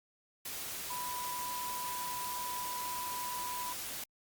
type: tone in noise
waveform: sine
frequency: 987.8 Hz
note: B5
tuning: in tune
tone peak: -38 dBFS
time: 0.9-3.73 s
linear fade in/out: 5 ms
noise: white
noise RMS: -41 dBFS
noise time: 0.45-4.04 s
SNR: 0 dB
effects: Opus 48 kbps